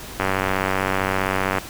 click train, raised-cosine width 0.5 ms, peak -5 dBFS, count 133, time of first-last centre 0.2-1.584 s, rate 95.4 Hz, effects pink hiss -36 dBFS RMS until 1.69 s

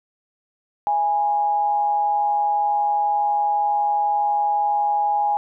sine tone with amplitude modulation, 825 Hz, G#5, 12 cents flat, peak -15 dBFS, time 0.87-5.37 s, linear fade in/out 0 ms, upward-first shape sine, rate 152 Hz, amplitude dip 45%, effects none

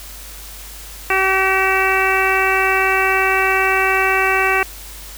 harmonic tone, 382.3 Hz, G4, 43 cents flat, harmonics 1 / 2 / 3 / 4 / 5 / 6 / 7, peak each -21 / -21 / -21 / -21 / -21 / -21 / -21 dBFS, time 1.1-4.63 s, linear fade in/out 2 ms, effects added 50 Hz sine -36 dBFS peak until 5.17 s + white hiss -36 dBFS RMS until 5.17 s

